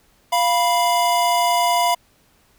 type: tone pair together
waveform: square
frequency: 696 / 980.6 Hz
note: F5 / B5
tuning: -6 / -13 cents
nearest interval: tritone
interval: 593 cents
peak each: -19 / -19 dBFS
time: 0.32-1.95 s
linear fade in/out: 10 ms
effects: pink hiss -58 dBFS RMS until 2.58 s